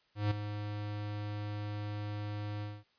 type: tone with ADSR envelope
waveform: square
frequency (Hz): 104.2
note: G#2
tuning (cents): +6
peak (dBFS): -27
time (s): 0.15-2.84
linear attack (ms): 160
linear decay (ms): 9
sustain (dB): -10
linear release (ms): 220
effects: white hiss -71 dBFS RMS until 2.98 s + resampled to 11025 Hz